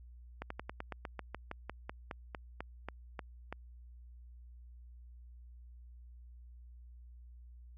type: slowing click train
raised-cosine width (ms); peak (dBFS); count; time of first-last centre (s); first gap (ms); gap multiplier
0.5; -25; 18; 0.42-3.526; 84; 1.09
effects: added 60 Hz sine -51 dBFS peak until 7.77 s